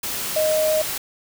sine tone in noise, 622.3 Hz, D#5, in tune, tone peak -17 dBFS, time 0.36-0.82 s, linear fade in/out 5 ms, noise white, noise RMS -27 dBFS, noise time 0.03-0.98 s, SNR +7 dB, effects none

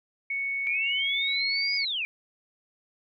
sine tone, 2217 Hz, C#7, in tune, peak -27 dBFS, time 0.3-1.85 s, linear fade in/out 5 ms
sine linear two-way sweep, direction up then down, 2300 to 4978 to 2300 Hz, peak -27 dBFS, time 0.67-2.05 s, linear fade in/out 0 ms, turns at 1.76 s
effects none

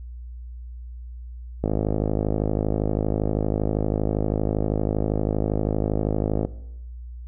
click train, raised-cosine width 2 ms, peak -9 dBFS, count 254, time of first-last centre 1.64-6.45 s, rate 52.6 Hz, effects noise-tail reverb RT60 0.8 s tail -18 dB re dry + added 60 Hz sine -34 dBFS peak until 7.27 s

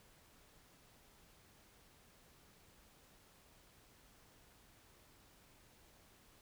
silence, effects pink hiss -66 dBFS RMS until 6.41 s

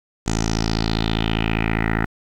10% pulse tone with low-pass filter sweep, 55 Hz, A1, in tune, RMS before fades -21 dBFS, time 0.26-2.06 s, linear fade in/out 10 ms, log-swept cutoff 7100 to 1700 Hz, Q 4.2, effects 8-bit

